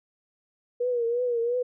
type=tone with vibrato; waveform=sine; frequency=479.7 Hz; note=A#4; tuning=50 cents sharp; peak=-23 dBFS; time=0.8-1.63 s; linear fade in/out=10 ms; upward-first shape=triangle; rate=2.9 Hz; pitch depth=82 cents each way; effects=none